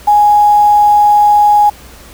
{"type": "tone with quantisation", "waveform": "sine", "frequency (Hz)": 830.6, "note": "G#5", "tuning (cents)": 0, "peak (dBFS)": -4, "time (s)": [0.07, 1.7], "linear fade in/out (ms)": 10, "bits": 5, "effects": ["added 60 Hz sine -38 dBFS peak until 2.13 s", "pink hiss -37 dBFS RMS until 2.13 s"]}